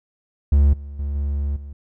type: tone with level steps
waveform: triangle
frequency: 71.2 Hz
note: C#2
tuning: 47 cents sharp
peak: -9 / -29 / -20 / -18 / -30 dBFS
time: 0.52-1.73 s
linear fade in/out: 5 ms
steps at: 0.73 / 0.99 / 1.15 / 1.56 s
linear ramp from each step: 5 ms
effects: none